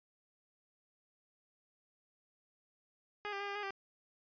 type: tone with pitch steps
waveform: 10% pulse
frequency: 414.3 / 397.5 / 404.4 / 401.1 / 413.2 / 392.3 Hz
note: G#4 / G4 / G#4 / G4 / G#4 / G4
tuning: -4 / +24 / -46 / +40 / -9 / +1 cents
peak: -30 dBFS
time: 3.25-3.706 s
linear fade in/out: 0 ms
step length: 76 ms
effects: resampled to 11025 Hz